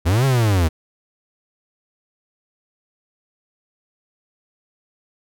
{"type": "linear two-way sweep", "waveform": "45% pulse", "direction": "up then down", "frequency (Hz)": [75.8, 138.59, 75.8], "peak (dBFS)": -14, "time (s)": [0.05, 0.69], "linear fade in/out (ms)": 20, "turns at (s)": 0.25, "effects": []}